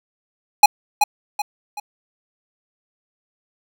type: tone with echo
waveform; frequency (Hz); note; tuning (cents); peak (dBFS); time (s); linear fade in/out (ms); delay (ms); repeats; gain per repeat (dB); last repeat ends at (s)
square; 830.6; G#5; 0; -4; 0.63-0.66; 5; 380; 3; -8; 1.8
effects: none